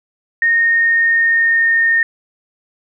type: tone with pitch glide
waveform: sine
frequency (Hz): 1848 to 1833.1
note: A#6 to A#6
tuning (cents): -16 to -30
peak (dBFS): -10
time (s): 0.42-2.03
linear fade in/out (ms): 2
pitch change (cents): -14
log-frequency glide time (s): 0.52-1.7
effects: none